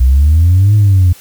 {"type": "exponential two-way sweep", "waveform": "sine", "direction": "up then down", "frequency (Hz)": [61.2, 106.4, 87.3], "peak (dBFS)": -3, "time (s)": [0, 1.13], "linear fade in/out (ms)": 10, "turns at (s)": 0.75, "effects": ["tanh soft clip ceiling -2 dBFS", "white hiss -39 dBFS RMS until 1.2 s"]}